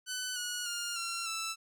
10% pulse tone with pitch steps, 1503 / 1456 / 1410.5 / 1366.4 / 1323.6 Hz, F#6 / F#6 / F6 / F6 / E6, +27 / -28 / +17 / -38 / +7 cents, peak -26 dBFS, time 0.06-1.56 s, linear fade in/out 50 ms, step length 300 ms, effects none

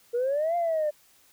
sine exponential two-way sweep, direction up then down, 466.2 to 701 to 591 Hz, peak -22 dBFS, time 0.13-0.91 s, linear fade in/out 20 ms, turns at 0.56 s, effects tanh soft clip ceiling -20 dBFS + white hiss -60 dBFS RMS until 1.32 s

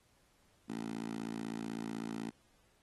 10% pulse tone with high-pass filter, 56 Hz, A1, 31 cents sharp, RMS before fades -41 dBFS, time 0.68-2.31 s, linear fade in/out 20 ms, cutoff 230 Hz, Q 2.7, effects pink hiss -71 dBFS RMS until 2.82 s + AAC 32 kbps

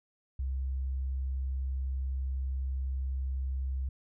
sine tone, 66 Hz, C2, 16 cents sharp, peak -30 dBFS, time 0.39-3.89 s, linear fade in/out 5 ms, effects none

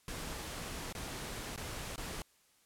pink noise with dropouts, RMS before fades -42 dBFS, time 0.08-2.22 s, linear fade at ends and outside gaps 1 ms, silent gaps 0.926-0.95 / 1.561-1.576 / 1.96-1.979 s, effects white hiss -69 dBFS RMS until 2.65 s + low-pass 12000 Hz 12 dB/octave

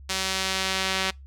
sawtooth tone with band-pass filter sweep, 190 Hz, F#3, 46 cents sharp, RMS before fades -27 dBFS, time 0.09-1.11 s, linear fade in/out 10 ms, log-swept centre 5000 to 3200 Hz, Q 0.86, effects noise-tail reverb RT60 0.2 s tail -25 dB re dry + added 68 Hz sine -42 dBFS peak until 1.26 s

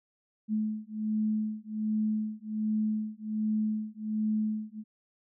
sine beating tone pair, 214.7 / 216 Hz, A3 / A3, -42 / -32 cents, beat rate 1.3 Hz, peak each -31 dBFS, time 0.48-4.84 s, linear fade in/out 50 ms, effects none

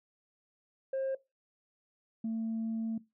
sine tone pair in turn, 534 / 224.5 Hz, C5 / A3, +35 / +35 cents, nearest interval octave + minor third, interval 1500 cents, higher first, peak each -28 / -30 dBFS, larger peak first, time 0.93-1.15 / 2.24-2.98 s, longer second, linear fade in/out 5 ms, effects noise-tail reverb RT60 0.2 s tail -19 dB re dry + tanh soft clip ceiling -29 dBFS

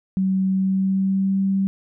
sine tone with pitch glide, 190 to 193.99 Hz, F#3 to G3, +46 to -18 cents, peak -17 dBFS, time 0.17-1.67 s, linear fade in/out 0 ms, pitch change +36 cents, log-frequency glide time 0.48-1.4 s, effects none

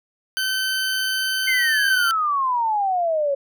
20% pulse tone, 1534 Hz, G6, 38 cents flat, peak -16 dBFS, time 0.37-2.11 s, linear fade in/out 0 ms
sine exponential sweep, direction down, 2138 to 547 Hz, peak -18 dBFS, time 1.47-3.35 s, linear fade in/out 10 ms
effects none

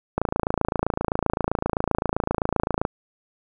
click train, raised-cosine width 1 ms, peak -7 dBFS, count 75, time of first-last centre 0.18-2.851 s, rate 27.7 Hz, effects none

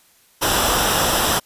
pink noise with comb filter, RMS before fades -18 dBFS, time 0.41-1.4 s, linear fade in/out 20 ms, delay 0.45 ms, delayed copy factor -0.6, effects white hiss -55 dBFS RMS until 1.45 s + resampled to 32000 Hz

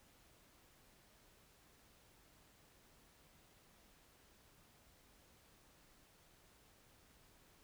silence, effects pink hiss -68 dBFS RMS until 7.63 s

